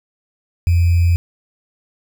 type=tone with sample-and-hold; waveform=sine; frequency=86 Hz; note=F2; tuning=26 cents flat; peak=-10 dBFS; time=0.67-1.16 s; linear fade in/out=0 ms; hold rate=2450 Hz; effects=none